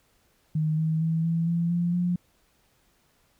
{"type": "tone with pitch steps", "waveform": "sine", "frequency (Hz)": [155.56, 158.92, 162.35, 165.86, 169.44, 173.1, 176.84], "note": ["D#3", "D#3", "E3", "E3", "E3", "F3", "F3"], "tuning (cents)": [0, 37, -26, 11, 48, -15, 22], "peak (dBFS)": -22, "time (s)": [0.55, 2.16], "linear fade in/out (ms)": 5, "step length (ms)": 230, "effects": ["pink hiss -66 dBFS RMS until 3.39 s"]}